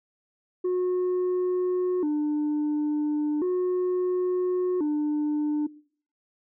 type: tone with vibrato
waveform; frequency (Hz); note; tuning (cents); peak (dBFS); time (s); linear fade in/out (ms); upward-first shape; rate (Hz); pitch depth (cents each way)
sine; 329.6; E4; 0; -20; 0.64-5.67; 10; square; 0.36; 170
effects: noise-tail reverb RT60 0.5 s tail -22 dB re dry + tanh soft clip ceiling -22 dBFS